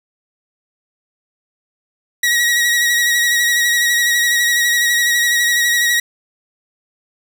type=tone with vibrato; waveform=sawtooth; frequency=1907 Hz; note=A#6; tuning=39 cents sharp; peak=-9 dBFS; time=2.23-6 s; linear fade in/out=5 ms; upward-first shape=sine; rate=12 Hz; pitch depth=31 cents each way; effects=none